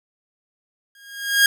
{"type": "tone with exponential growth", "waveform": "sawtooth", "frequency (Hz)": 1629, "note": "G#6", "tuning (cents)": -34, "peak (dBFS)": -6, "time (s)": [0.95, 1.46], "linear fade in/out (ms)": 2, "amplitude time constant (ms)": 110, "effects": []}